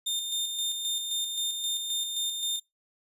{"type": "tone with tremolo", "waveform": "sawtooth", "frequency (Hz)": 3626, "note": "A#7", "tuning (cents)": -49, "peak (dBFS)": -24, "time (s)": [0.06, 2.6], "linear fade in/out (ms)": 10, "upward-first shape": "square", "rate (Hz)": 3.8, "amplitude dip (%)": 40, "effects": ["noise-tail reverb RT60 0.2 s tail -25 dB re dry", "resampled to 32000 Hz"]}